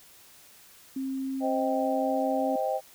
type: tone with pitch glide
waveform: sine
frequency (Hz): 266.8 to 268.8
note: C4 to C4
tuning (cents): +34 to +47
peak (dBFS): -29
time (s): 0.96-2.56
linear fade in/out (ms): 5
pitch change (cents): +13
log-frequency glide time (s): 1.14-2.25
type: chord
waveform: sine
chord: C minor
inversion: none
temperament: just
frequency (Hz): 523.3 / 627.9 / 784.9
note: C5 / Eb5 / G5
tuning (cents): 0 / +16 / +2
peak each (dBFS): -30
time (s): 1.4-2.81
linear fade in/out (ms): 50
effects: white hiss -54 dBFS RMS until 2.94 s